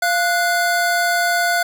square tone pair together, 694.7 / 1472 Hz, F5 / F#6, -9 / -9 cents, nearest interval octave + minor second, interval 1300 cents, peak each -19 dBFS, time 0.02-1.63 s, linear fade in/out 5 ms, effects none

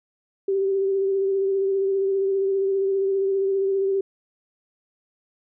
sine tone with vibrato, 389.4 Hz, G4, 12 cents flat, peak -19 dBFS, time 0.48-4.01 s, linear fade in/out 5 ms, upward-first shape sine, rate 15 Hz, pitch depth 24 cents each way, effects none

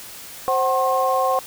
sine tone cluster, 526 / 753 / 1070 Hz, C5 / F#5 / C6, +9 / +30 / +38 cents, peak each -21 dBFS, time 0.48-1.39 s, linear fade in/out 0 ms, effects white hiss -38 dBFS RMS until 1.46 s

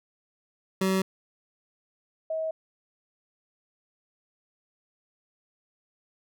25% pulse / sine tone pair in turn, 190 / 639.1 Hz, F#3 / D#5, +46 / +46 cents, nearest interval octave + major sixth, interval 2100 cents, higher second, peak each -19 / -27 dBFS, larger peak first, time 0.81-1.02 / 2.3-2.51 s, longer neither, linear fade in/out 5 ms, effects none

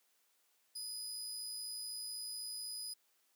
25% pulse tone, 4978 Hz, D#8, in tune, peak -37 dBFS, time 0.75-2.94 s, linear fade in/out 10 ms, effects white hiss -75 dBFS RMS until 3.35 s + high-pass 300 Hz 12 dB/octave

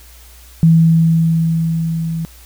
sine tone with level ramp, 163.7 Hz, E3, 12 cents flat, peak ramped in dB -5 to -18 dBFS, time 0.63-2.25 s, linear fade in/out 0 ms, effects added 60 Hz sine -40 dBFS peak until 2.45 s + white hiss -44 dBFS RMS until 2.45 s

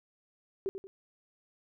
sine tone with echo, 387.4 Hz, G4, 20 cents flat, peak -29 dBFS, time 0.66-0.69 s, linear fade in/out 0 ms, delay 90 ms, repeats 2, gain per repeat -8 dB, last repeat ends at 0.87 s, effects none

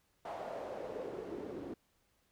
pink noise with band-pass filter sweep, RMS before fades -43 dBFS, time 0.25-1.74 s, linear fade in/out 5 ms, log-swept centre 740 to 310 Hz, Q 3.5, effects pink hiss -75 dBFS RMS until 2.31 s

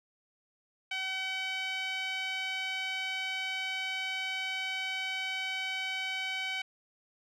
sawtooth tone with band-pass filter, 760 Hz, F#5, 46 cents sharp, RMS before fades -35 dBFS, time 0.91-6.62 s, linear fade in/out 5 ms, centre 2600 Hz, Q 3.6, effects none

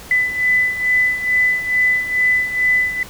sine beating tone pair, 2000 / 2002.3 Hz, B6 / B6, +21 / +23 cents, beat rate 2.3 Hz, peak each -15 / -20 dBFS, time 0.11-3.03 s, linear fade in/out 2 ms, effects pink hiss -37 dBFS RMS until 3.09 s

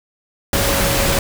sine tone in noise, 554.4 Hz, C#5, in tune, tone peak -23 dBFS, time 0.53-1.19 s, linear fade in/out 2 ms, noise pink, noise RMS -17 dBFS, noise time 0.53-1.19 s, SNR -9 dB, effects none

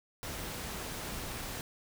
pink noise, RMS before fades -40 dBFS, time 0.23-1.61 s, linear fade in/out 0 ms, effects none

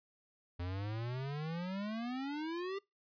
square exponential sweep, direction up, 85.9 to 401.1 Hz, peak -38 dBFS, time 0.59-2.79 s, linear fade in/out 10 ms, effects noise-tail reverb RT60 0.2 s tail -24 dB re dry + resampled to 11025 Hz

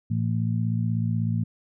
harmonic tone, 56.3 Hz, A1, 40 cents sharp, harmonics 2 / 3 / 4, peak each -24 / -28 / -30 dBFS, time 0.1-1.44 s, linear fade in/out 10 ms, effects none

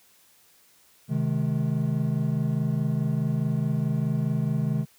triangle chord, Ab major, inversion first, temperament equal with one note detuned, 130.81 / 155.56 / 212.1 Hz, C3 / Eb3 / Ab3, 0 / 0 / +37 cents, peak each -25 / -24 / -27 dBFS, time 1.08-4.86 s, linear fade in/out 50 ms, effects white hiss -59 dBFS RMS until 4.98 s + high-pass 60 Hz 12 dB/octave

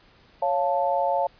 sine chord, Db augmented, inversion none, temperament equal, 554.4 / 698.5 / 880 Hz, Db5 / F5 / A5, 0 / 0 / 0 cents, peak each -25 dBFS, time 0.42-1.27 s, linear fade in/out 5 ms, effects pink hiss -56 dBFS RMS until 1.39 s + resampled to 11025 Hz

